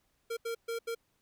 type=tone bursts at uneven times; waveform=square; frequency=461.6 Hz; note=A#4; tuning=17 cents flat; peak=-34 dBFS; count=4; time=0.3-0.37 / 0.45-0.55 / 0.68-0.79 / 0.87-0.95 s; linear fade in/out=10 ms; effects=pink hiss -75 dBFS RMS until 1.21 s

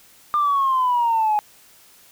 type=exponential sweep; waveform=sine; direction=down; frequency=1206 to 832 Hz; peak=-15 dBFS; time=0.34-1.39 s; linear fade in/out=0 ms; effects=tanh soft clip ceiling -12 dBFS + white hiss -51 dBFS RMS until 2.11 s

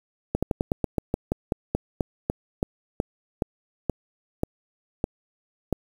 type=slowing click train; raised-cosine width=2 ms; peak=-9 dBFS; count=20; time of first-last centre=0.35-5.727 s; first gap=76 ms; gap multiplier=1.13; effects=7-bit

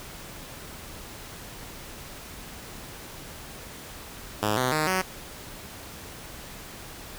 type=tone with pitch steps; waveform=5% pulse; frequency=105.5 / 127.65 / 154.46 / 186.9 Hz; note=G#2 / C3 / D#3 / F#3; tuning=+28 / -42 / -12 / +18 cents; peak=-12 dBFS; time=4.42-5.02 s; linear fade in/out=10 ms; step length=150 ms; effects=pink hiss -42 dBFS RMS until 7.18 s

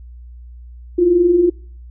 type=tone pair together; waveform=sine; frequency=330.5 / 352 Hz; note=E4 / F4; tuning=+5 / +14 cents; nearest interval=minor second; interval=109 cents; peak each=-19 / -10 dBFS; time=0.98-1.5 s; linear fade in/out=10 ms; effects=noise-tail reverb RT60 0.5 s tail -25 dB re dry + added 60 Hz sine -34 dBFS peak until 1.9 s

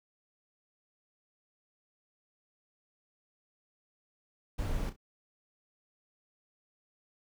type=noise with echo; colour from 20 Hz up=brown; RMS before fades=-33 dBFS; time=4.58-4.9 s; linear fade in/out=10 ms; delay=32 ms; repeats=2; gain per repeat=-11 dB; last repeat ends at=4.964 s; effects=none

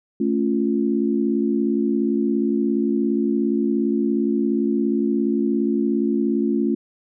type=chord; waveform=sine; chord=A augmented; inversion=none; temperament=equal; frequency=220 / 277.2 / 349.2 Hz; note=A3 / C#4 / E#4; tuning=0 / 0 / 0 cents; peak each=-21 / -22 / -23 dBFS; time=0.2-6.75 s; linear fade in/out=5 ms; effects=none

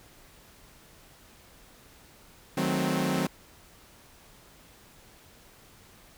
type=chord; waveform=sawtooth; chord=D# diminished seventh; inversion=none; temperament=equal with one note detuned; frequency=155.56 / 185 / 217.3 / 261.6 Hz; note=D#3 / F#3 / A3 / C4; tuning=0 / 0 / -21 / 0 cents; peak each=-28 / -26 / -30 / -26 dBFS; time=2.57-3.27 s; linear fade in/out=5 ms; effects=pink hiss -55 dBFS RMS until 6.17 s

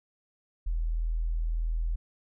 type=tone; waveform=sine; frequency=40.86 Hz; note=E1; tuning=14 cents flat; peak=-26 dBFS; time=0.66-1.96 s; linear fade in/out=10 ms; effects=none

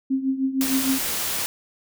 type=tone with tremolo; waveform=sine; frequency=266.2 Hz; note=C4; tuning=30 cents sharp; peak=-17 dBFS; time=0.1-0.99 s; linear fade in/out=10 ms; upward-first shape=triangle; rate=6.5 Hz; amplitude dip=80%
type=noise; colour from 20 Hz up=white; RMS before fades=-26 dBFS; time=0.61-1.46 s; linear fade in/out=0 ms
effects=none

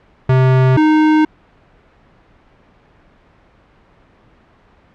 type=tone pair in turn; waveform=square; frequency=130 / 309.2 Hz; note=C3 / D#4; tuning=-11 / -11 cents; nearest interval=octave + minor third; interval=1500 cents; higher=second; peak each=-9 dBFS; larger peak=neither; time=0.29-0.77 / 0.77-1.25 s; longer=neither; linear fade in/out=5 ms; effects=pink hiss -50 dBFS RMS until 4.94 s + low-pass 2000 Hz 12 dB/octave

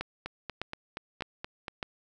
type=two click trains; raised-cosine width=0.3 ms; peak=-17 / -20 dBFS; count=4 / 7; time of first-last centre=0.01-1.828 / 0.26-1.682 s; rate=1.65 / 4.22 Hz; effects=none

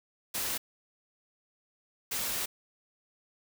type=noise bursts at uneven times; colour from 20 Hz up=white; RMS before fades=-33 dBFS; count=2; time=0.34-0.58 / 2.11-2.46 s; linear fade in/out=10 ms; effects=none

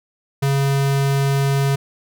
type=tone; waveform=square; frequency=138.3 Hz; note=C#3; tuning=4 cents flat; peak=-16 dBFS; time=0.42-1.76 s; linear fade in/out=10 ms; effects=none

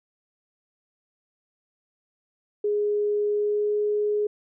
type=tone with pitch glide; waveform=sine; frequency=415.3 to 417.9 Hz; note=G#4 to G#4; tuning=0 to +11 cents; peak=-21 dBFS; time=2.64-4.27 s; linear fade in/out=5 ms; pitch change=+11 cents; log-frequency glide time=3.31-3.75 s; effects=none

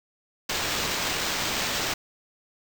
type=noise with sample-and-hold; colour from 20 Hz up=violet; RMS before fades=-28 dBFS; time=0.49-1.94 s; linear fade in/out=5 ms; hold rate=11025 Hz; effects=none

